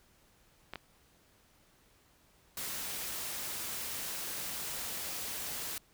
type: clicks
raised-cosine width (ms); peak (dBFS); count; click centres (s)
0.3; -24; 2; 0.736 / 0.757
type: noise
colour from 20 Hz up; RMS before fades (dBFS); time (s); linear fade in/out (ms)
white; -39; 2.57-5.78; 2
effects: pink hiss -66 dBFS RMS until 5.93 s